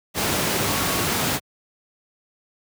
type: tone in noise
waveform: sine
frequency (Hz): 1108.7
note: C#6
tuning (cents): 0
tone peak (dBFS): -33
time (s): 0.62-1.07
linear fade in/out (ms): 50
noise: pink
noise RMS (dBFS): -22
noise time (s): 0.14-1.4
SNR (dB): -14
effects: high-pass 100 Hz 12 dB/octave